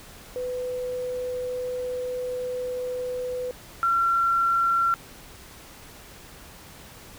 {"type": "tone pair in turn", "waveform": "sine", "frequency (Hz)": [500, 1363.7], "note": ["B4", "F6"], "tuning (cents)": [21, -42], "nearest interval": "octave + perfect fourth", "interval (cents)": 1737, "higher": "second", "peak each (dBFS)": [-27, -19], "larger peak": "second", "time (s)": [[0.36, 3.51], [3.83, 4.94]], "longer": "first", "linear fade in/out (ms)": 0, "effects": ["pink hiss -46 dBFS RMS until 7.18 s"]}